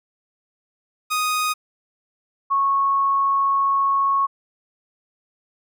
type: tone pair in turn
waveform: sawtooth / sine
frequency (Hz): 1244.5 / 1101.3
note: D#6 / C#6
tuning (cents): 0 / -12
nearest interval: major second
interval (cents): 212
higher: first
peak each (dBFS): -16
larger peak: neither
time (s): 1.1-1.54 / 2.5-4.27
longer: second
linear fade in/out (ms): 20
effects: none